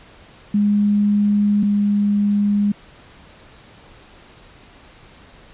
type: tone pair in turn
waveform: sine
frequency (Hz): 205.9 / 204.7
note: G#3 / G#3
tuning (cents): -15 / -25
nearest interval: unison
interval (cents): 10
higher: first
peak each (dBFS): -13 / -14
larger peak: first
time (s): 0.54-1.63 / 1.63-2.72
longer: neither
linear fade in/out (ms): 5
effects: pink hiss -46 dBFS RMS until 5.53 s + resampled to 8000 Hz